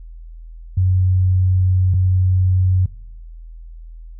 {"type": "tone pair in turn", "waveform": "sine", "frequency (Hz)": [92.5, 92.5], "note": ["F#2", "F#2"], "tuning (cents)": [0, 0], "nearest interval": "unison", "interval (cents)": 0, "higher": "neither", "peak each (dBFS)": [-12, -12], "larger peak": "neither", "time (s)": [[0.77, 1.94], [1.94, 2.86]], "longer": "first", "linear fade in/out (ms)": 5, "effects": ["noise-tail reverb RT60 0.7 s tail -20 dB re dry", "added 41 Hz sine -33 dBFS peak until 4.19 s"]}